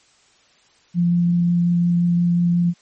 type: tone with vibrato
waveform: sine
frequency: 173.4 Hz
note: F3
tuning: 12 cents flat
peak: -14 dBFS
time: 0.94-2.74 s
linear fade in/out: 50 ms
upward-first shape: triangle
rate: 5.6 Hz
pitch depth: 9 cents each way
effects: white hiss -56 dBFS RMS until 2.81 s + MP3 32 kbps